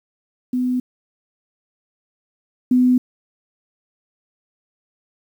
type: tone pair in turn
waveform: sine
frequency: 251 / 251 Hz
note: B3 / B3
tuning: +28 / +28 cents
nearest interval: unison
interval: 0 cents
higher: neither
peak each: -17 / -11 dBFS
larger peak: second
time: 0.53-0.8 / 2.71-2.98 s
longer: neither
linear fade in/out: 5 ms
effects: 8-bit